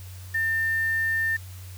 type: tone with quantisation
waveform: sine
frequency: 1800 Hz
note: A6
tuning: 39 cents sharp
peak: -22 dBFS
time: 0.34-1.37 s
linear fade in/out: 10 ms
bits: 7
effects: added 92 Hz sine -38 dBFS peak until 1.77 s + white hiss -49 dBFS RMS until 1.77 s